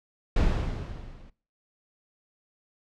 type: noise with level ramp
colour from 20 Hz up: brown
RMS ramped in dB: -20 to -50 dBFS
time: 0.36-1.3 s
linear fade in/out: 5 ms
effects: noise-tail reverb RT60 0.4 s tail -21 dB re dry + low-pass 5000 Hz 12 dB/octave